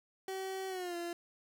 30% pulse tone with pitch glide, 381.5 to 343.8 Hz, G4 to F4, -47 to -27 cents, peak -35 dBFS, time 0.28-1.13 s, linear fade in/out 2 ms, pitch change -180 cents, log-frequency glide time 0.68-0.96 s, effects none

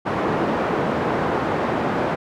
pink band-pass noise, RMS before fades -22 dBFS, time 0.05-2.16 s, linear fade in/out 20 ms, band 200 to 1200 Hz, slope 12 dB/octave, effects none

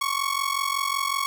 sawtooth ring-modulated tone, 1108.7 Hz, C#6, in tune, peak -17 dBFS, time 0.01-1.26 s, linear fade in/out 0 ms, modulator 22.7 Hz, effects none

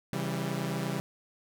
sawtooth chord, C# diminished, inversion none, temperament equal with one note detuned, 136.13 / 164.81 / 196 Hz, C#3 / E3 / G3, -31 / 0 / 0 cents, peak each -31 dBFS, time 0.13-1 s, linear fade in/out 0 ms, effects none

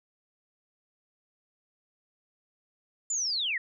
sine linear sweep, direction down, 7240 to 1778 Hz, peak -27 dBFS, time 3.1-3.58 s, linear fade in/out 5 ms, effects none

